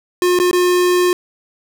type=tone with dropouts; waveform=square; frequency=358.2 Hz; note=F4; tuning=44 cents sharp; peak=-12 dBFS; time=0.22-1.13 s; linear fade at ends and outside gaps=1 ms; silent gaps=0.389-0.399 / 0.512-0.53 s; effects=none